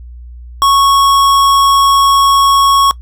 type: tone with hard clipping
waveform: sine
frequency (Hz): 1105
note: C#6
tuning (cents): -6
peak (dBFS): -8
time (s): 0.62-2.91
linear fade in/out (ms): 0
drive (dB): 17
effects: noise-tail reverb RT60 0.1 s tail -21 dB re dry + added 60 Hz sine -28 dBFS peak until 3.01 s